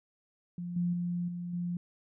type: tone with level steps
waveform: sine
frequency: 175.1 Hz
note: F3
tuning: 5 cents sharp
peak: -35 / -27 / -30 / -35 / -31 dBFS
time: 0.58-1.77 s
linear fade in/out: 2 ms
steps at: 0.76 / 0.93 / 1.28 / 1.53 s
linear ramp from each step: 5 ms
effects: none